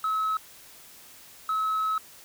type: tone pair in turn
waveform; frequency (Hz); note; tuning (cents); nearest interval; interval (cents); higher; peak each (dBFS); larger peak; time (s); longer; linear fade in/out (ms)
sine; 1289 / 1289; E6 / E6; -39 / -39; unison; 0; neither; -22; neither; 0.04-0.37 / 1.49-1.98; second; 2
effects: tanh soft clip ceiling -22 dBFS + white hiss -50 dBFS RMS until 2.24 s